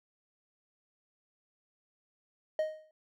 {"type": "tone with exponential decay", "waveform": "triangle", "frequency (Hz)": 623, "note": "D#5", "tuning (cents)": 2, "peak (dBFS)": -23, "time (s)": [2.59, 2.91], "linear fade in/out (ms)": 2, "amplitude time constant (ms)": 68, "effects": []}